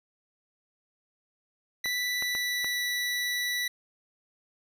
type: tone with pitch glide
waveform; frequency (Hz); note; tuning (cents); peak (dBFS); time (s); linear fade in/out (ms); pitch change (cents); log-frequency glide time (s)
25% pulse; 1975.5 to 1961.9; B6 to B6; 0 to -12; -24; 1.84-3.68; 5; -12; 2.09-2.79
type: clicks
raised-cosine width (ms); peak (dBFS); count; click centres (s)
0.5; -23; 4; 1.858 / 2.224 / 2.351 / 2.645
effects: none